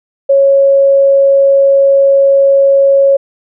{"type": "tone", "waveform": "sine", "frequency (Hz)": 551, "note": "C#5", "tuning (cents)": -11, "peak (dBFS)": -4, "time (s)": [0.29, 3.17], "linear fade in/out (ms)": 10, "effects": []}